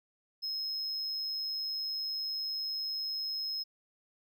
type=tone; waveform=triangle; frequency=5150 Hz; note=E8; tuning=41 cents flat; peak=-32 dBFS; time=0.42-3.64 s; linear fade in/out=20 ms; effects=none